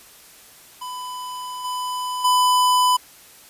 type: tone with level steps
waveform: square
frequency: 1000 Hz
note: B5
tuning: 21 cents sharp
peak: -30 / -25 / -15 dBFS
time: 0.81-2.97 s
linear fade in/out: 10 ms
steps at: 1.64 / 2.24 s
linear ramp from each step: 10 ms
effects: white hiss -47 dBFS RMS until 3.49 s + resampled to 32000 Hz